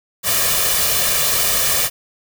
white noise with comb filter, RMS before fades -17 dBFS, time 0.23-1.9 s, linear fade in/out 50 ms, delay 1.7 ms, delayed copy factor +0.65, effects none

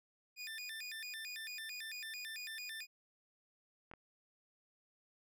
25% pulse tone with vibrato, 2093 Hz, C7, in tune, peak -40 dBFS, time 0.36-2.87 s, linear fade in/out 50 ms, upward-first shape square, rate 4.5 Hz, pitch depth 280 cents each way
clicks, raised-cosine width 0.5 ms, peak -36 dBFS, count 2, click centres 3.914 / 3.937 s
effects none

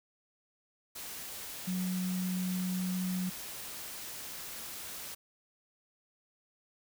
sine tone in noise, 183.8 Hz, F#3, 11 cents flat, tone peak -31 dBFS, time 1.67-3.3 s, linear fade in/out 10 ms, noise white, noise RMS -43 dBFS, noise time 0.95-5.15 s, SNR +9 dB, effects none

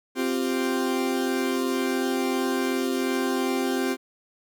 40% pulse chord, C suspended fourth, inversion none, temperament equal, 261.6 / 349.2 / 392 Hz, C4 / F4 / G4, 0 / 0 / 0 cents, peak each -25 / -29 / -28 dBFS, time 0.15-3.97 s, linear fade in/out 50 ms, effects none

